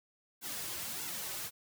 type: noise with flanger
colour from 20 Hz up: white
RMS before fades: -40 dBFS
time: 0.41-1.51 s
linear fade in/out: 50 ms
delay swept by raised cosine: 1.6 to 4.4 ms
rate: 1.6 Hz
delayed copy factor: -1
effects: none